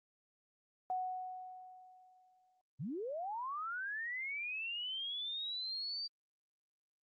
sine tone with exponential decay, 740 Hz, F#5, in tune, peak -33 dBFS, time 0.9-2.61 s, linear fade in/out 1 ms, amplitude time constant 370 ms
sine linear sweep, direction up, 111.4 to 4682 Hz, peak -38 dBFS, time 2.79-6.08 s, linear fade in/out 20 ms
effects Opus 32 kbps

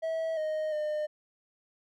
triangle tone with pitch steps, 648 / 621 / 606 Hz, E5 / D#5 / D#5, -30 / -3 / -46 cents, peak -27 dBFS, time 0.02-1.07 s, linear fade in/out 20 ms, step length 350 ms, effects none

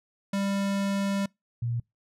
square / sine tone pair in turn, 197.9 / 118.33 Hz, G3 / A#2, +17 / +26 cents, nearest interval major sixth, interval 891 cents, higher first, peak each -26 dBFS, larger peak neither, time 0.33-1.26 / 1.62-1.8 s, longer first, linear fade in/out 5 ms, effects noise-tail reverb RT60 0.2 s tail -26 dB re dry + low-pass 10000 Hz 12 dB/octave

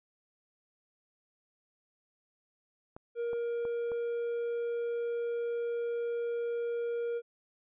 clicks, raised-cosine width 1 ms, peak -31 dBFS, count 4, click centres 2.965 / 3.332 / 3.652 / 3.918 s
triangle tone, 471 Hz, A#4, 18 cents sharp, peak -29 dBFS, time 3.15-7.22 s, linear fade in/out 50 ms
effects resampled to 8000 Hz

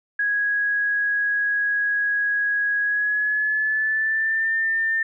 sine tone with pitch glide, 1659 to 1798.7 Hz, G#6 to A6, -2 to +38 cents, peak -19 dBFS, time 0.19-5.03 s, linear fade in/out 5 ms, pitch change +140 cents, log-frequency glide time 2.81-4.51 s, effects none

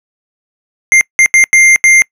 square tone bursts at uneven times, 2100 Hz, C7, 6 cents sharp, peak -4 dBFS, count 5, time 0.92-1.01 / 1.19-1.26 / 1.34-1.44 / 1.53-1.76 / 1.84-2.02 s, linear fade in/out 0 ms, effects noise-tail reverb RT60 0.1 s tail -26 dB re dry + low-pass 11000 Hz 12 dB/octave

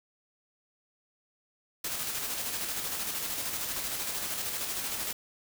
white noise with tremolo, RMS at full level -33 dBFS, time 1.84-5.13 s, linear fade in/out 5 ms, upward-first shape square, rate 13 Hz, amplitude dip 30%, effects none

